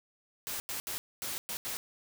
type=noise bursts at uneven times; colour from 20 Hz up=white; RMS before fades=-37 dBFS; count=6; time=0.47-0.6 / 0.69-0.8 / 0.87-0.98 / 1.22-1.38 / 1.49-1.57 / 1.65-1.77 s; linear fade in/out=0 ms; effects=none